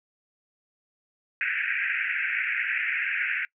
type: band-pass noise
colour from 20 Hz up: pink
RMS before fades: -28 dBFS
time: 1.41-3.45 s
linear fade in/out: 0 ms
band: 1500 to 2600 Hz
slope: 96 dB/octave
effects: noise-tail reverb RT60 0.1 s tail -22 dB re dry